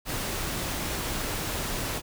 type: noise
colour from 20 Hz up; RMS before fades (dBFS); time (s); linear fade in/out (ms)
pink; -31; 0.05-2.02; 50
effects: none